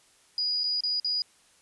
sine tone with dropouts, 4908 Hz, D#8, 25 cents flat, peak -25 dBFS, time 0.38-1.22 s, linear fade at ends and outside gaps 1 ms, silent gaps 0.635-0.64 / 0.806-0.836 / 0.999-1.046 s, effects white hiss -61 dBFS RMS until 1.61 s + resampled to 24000 Hz

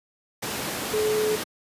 sine tone in noise, 428.6 Hz, A4, 45 cents flat, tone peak -21 dBFS, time 0.93-1.36 s, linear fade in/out 10 ms, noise pink, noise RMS -29 dBFS, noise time 0.42-1.44 s, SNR +5 dB, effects high-pass 150 Hz 12 dB/octave + resampled to 32000 Hz

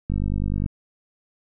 click train, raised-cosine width 5 ms, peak -13 dBFS, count 29, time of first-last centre 0.1-0.661 s, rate 49.9 Hz, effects none

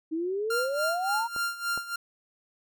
sine exponential sweep, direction up, 311.1 to 949 Hz, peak -27 dBFS, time 0.11-1.28 s, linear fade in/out 20 ms
45% pulse tone with tremolo, 1393 Hz, F6, 5 cents flat, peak -26 dBFS, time 0.5-1.96 s, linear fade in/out 5 ms, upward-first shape sine, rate 3.5 Hz, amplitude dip 80%
clicks, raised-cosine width 1 ms, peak -27 / -25 dBFS, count 2, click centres 1.363 / 1.776 s
effects none

